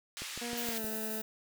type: band-pass noise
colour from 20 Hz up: pink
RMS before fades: -42 dBFS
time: 0.17-0.78 s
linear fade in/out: 0 ms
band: 2000 to 9200 Hz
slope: 12 dB/octave
type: click train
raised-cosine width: 2 ms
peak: -31 dBFS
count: 5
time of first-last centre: 0.22-0.844 s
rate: 6.41 Hz
type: tone with pitch glide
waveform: 20% pulse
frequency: 238.4 to 218.6 Hz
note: A#3 to A3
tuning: +39 to -11 cents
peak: -33 dBFS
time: 0.41-1.22 s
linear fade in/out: 10 ms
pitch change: -150 cents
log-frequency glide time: 0.63-0.84 s
type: noise with tremolo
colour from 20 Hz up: violet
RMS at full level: -38 dBFS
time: 0.57-1.22 s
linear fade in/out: 10 ms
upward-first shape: triangle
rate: 11 Hz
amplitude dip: 30%
effects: none